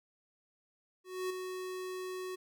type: tone with ADSR envelope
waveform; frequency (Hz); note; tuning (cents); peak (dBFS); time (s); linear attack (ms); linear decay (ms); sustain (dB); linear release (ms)
square; 370; F#4; 0; -33; 1.04-2.36; 260; 8; -6; 14
effects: none